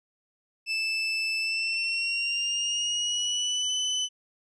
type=tone with pitch glide; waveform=30% pulse; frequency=2637 to 3012 Hz; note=E7 to F#7; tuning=0 to +30 cents; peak=-23 dBFS; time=0.66-4.09 s; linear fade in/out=50 ms; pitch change=+230 cents; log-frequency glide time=1.39-3.73 s; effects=resampled to 22050 Hz